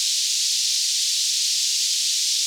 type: band-pass noise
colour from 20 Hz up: white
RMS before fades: -22 dBFS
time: 0-2.46 s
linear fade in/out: 0 ms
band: 3700 to 6400 Hz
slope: 24 dB/octave
effects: none